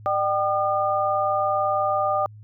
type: tone cluster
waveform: sine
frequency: 600 / 774 / 1212 Hz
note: D5 / G5 / D#6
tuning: +37 / -22 / -46 cents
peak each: -24 dBFS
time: 0.06-2.26 s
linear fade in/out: 0 ms
effects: added 106 Hz sine -41 dBFS peak until 2.43 s